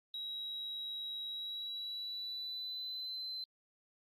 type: tone with pitch glide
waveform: sine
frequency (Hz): 3852 to 4067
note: B7 to C8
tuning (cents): -44 to -50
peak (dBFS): -38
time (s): 0.14-3.44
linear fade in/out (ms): 2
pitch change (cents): +94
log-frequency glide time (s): 1.26-3.27
effects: tanh soft clip ceiling -36 dBFS + Opus 48 kbps